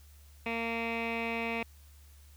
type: tone with low-pass filter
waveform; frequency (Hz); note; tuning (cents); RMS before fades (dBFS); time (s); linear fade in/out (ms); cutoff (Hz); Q
15% pulse; 230; A#3; -23; -34; 0.46-1.63; 2; 2600; 4.7
effects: added 72 Hz sine -53 dBFS peak until 2.36 s + white hiss -63 dBFS RMS until 2.36 s